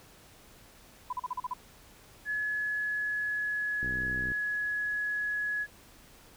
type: tone bursts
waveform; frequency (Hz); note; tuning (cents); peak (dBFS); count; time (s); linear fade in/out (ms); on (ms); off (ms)
sine; 1000; B5; +21; -30; 7; 1.1-1.537; 5; 29; 39
type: tone with pitch glide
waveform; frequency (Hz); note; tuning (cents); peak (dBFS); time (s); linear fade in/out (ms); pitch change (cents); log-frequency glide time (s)
sine; 1700 to 1686.3; G#6 to G#6; +40 to +26; -29; 2.25-5.67; 50; -14; 2.43-4.43
type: click train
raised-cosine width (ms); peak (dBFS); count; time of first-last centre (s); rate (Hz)
3; -28; 32; 3.83-4.318; 63.5
effects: pink hiss -56 dBFS RMS until 6.36 s